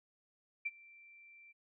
sine tone with ADSR envelope, 2349 Hz, D7, in tune, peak -32 dBFS, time 0.65-1.53 s, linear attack 12 ms, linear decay 36 ms, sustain -24 dB, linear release 23 ms, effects none

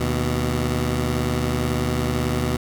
15% pulse tone pair together, 76.3 / 123.47 Hz, D#2 / B2, -33 / 0 cents, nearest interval minor sixth, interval 833 cents, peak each -17 dBFS, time 0-2.57 s, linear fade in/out 5 ms, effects none

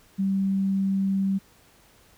sine tone, 194.1 Hz, G3, 17 cents flat, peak -21 dBFS, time 0.18-1.39 s, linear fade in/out 20 ms, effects pink hiss -57 dBFS RMS until 2.17 s

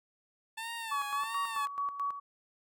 15% pulse tone with vibrato, 880 Hz, A5, in tune, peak -31 dBFS, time 0.57-1.66 s, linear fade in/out 10 ms, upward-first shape sine, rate 1.5 Hz, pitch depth 98 cents each way
sine tone with tremolo, 1130 Hz, C#6, 33 cents sharp, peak -30 dBFS, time 0.91-2.2 s, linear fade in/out 10 ms, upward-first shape square, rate 4.6 Hz, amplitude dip 65%
effects none

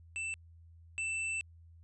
square tone pair in turn, 2661 / 2661 Hz, E7 / E7, +16 / +16 cents, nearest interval unison, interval 0 cents, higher neither, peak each -36 / -34 dBFS, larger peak second, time 0.16-0.34 / 0.98-1.41 s, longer second, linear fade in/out 0 ms, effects added 83 Hz sine -54 dBFS peak until 1.83 s + resampled to 24000 Hz

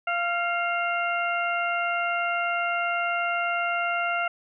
harmonic tone with a mistuned harmonic, 692 Hz, F5, 16 cents flat, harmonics 1 / 2 / 3 / 4, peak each -28 / -27 / -32 / -32 dBFS, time 0.07-4.28 s, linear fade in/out 5 ms, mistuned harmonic 3, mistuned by +42 cents, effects none

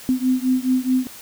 sine beating tone pair, 254.4 / 259.1 Hz, C4 / C4, -48 / -17 cents, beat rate 4.7 Hz, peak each -19 / -20 dBFS, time 0.09-1.07 s, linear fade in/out 0 ms, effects white hiss -40 dBFS RMS until 1.21 s

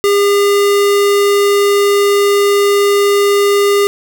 square tone, 404.2 Hz, G#4, 47 cents flat, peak -9 dBFS, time 0.04-3.87 s, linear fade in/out 0 ms, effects none

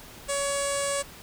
sawtooth tone with low-pass filter, 562 Hz, C#5, 24 cents sharp, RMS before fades -28 dBFS, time 0.28-1.03 s, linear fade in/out 20 ms, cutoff 8600 Hz, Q 7, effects pink hiss -46 dBFS RMS until 1.22 s

